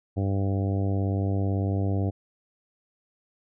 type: harmonic tone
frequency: 98 Hz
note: G2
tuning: in tune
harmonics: 1 / 2 / 3 / 4 / 5 / 6 / 7 / 8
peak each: -24 / -32 / -32 / -37 / -38 / -41 / -39 / -46 dBFS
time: 0.16-2.11 s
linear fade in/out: 20 ms
effects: none